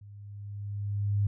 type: tone with level ramp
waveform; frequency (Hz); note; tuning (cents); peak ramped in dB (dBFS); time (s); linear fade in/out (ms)
sine; 101.8; G#2; -34; -46 to -22; 0.01-1.27; 5
effects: none